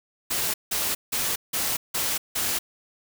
white noise bursts, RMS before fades -26 dBFS, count 6, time 0.3-2.59 s, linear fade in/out 10 ms, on 240 ms, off 170 ms, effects none

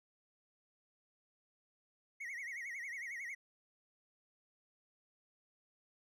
triangle tone with vibrato, 2040 Hz, C7, 44 cents flat, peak -40 dBFS, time 2.2-3.35 s, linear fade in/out 10 ms, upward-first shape sine, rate 11 Hz, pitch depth 160 cents each way, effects none

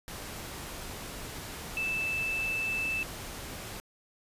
sine tone in noise, 2637 Hz, E7, in tune, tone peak -29 dBFS, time 1.77-3.03 s, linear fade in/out 0 ms, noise pink, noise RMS -41 dBFS, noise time 0.08-3.8 s, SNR +9 dB, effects resampled to 32000 Hz

